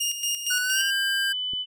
20% pulse tone with tremolo, 2833 Hz, F7, 24 cents sharp, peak -19 dBFS, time 0-0.91 s, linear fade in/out 10 ms, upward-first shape square, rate 4.3 Hz, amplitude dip 60%
square tone with pitch glide, 1480 to 1595.4 Hz, F#6 to G6, 0 to +30 cents, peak -25 dBFS, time 0.5-1.33 s, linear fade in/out 10 ms, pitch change +130 cents, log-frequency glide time 0.61-0.86 s
sine tone, 3000 Hz, F#7, 23 cents sharp, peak -26 dBFS, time 0.75-1.66 s, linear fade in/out 50 ms
click, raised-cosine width 3 ms, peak -29 dBFS, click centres 1.535 s
effects none

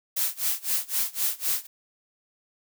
blue noise with tremolo, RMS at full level -24 dBFS, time 0.16-1.67 s, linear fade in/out 10 ms, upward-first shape sine, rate 3.9 Hz, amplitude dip 95%, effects none

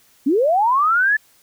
sine linear sweep, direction up, 246.9 to 1759 Hz, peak -13 dBFS, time 0.26-1.17 s, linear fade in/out 10 ms, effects white hiss -55 dBFS RMS until 1.42 s

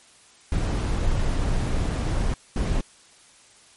brown noise bursts at uneven times, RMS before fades -23 dBFS, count 2, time 0.52-2.34 / 2.56-2.81 s, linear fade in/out 2 ms, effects white hiss -53 dBFS RMS until 3.76 s + MP3 48 kbps

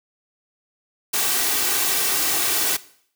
white noise with comb filter, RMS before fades -21 dBFS, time 1.13-2.77 s, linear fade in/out 10 ms, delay 2.6 ms, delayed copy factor +0.6, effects noise-tail reverb RT60 0.6 s tail -18 dB re dry + high-pass 150 Hz 12 dB/octave

